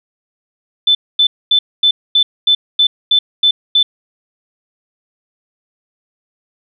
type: tone bursts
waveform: sine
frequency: 3520 Hz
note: A7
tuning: in tune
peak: -7 dBFS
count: 10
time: 0.87-3.83 s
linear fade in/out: 5 ms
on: 80 ms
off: 240 ms
effects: none